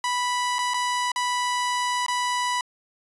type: tone with dropouts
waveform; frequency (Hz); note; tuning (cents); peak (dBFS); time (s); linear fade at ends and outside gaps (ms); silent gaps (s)
sawtooth; 986; B5; -3; -19; 0.04-2.61; 2; 0.585-0.589 / 0.737-0.742 / 1.118-1.16 / 2.064-2.082
effects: resampled to 24000 Hz